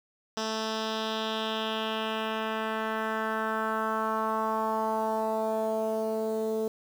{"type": "tone with low-pass filter sweep", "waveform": "10% pulse", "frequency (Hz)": 220, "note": "A3", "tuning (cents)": 0, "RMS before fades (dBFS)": -30, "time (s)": [0.37, 6.68], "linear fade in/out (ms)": 2, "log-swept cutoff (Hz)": [5400, 460], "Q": 2.7, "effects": ["8-bit"]}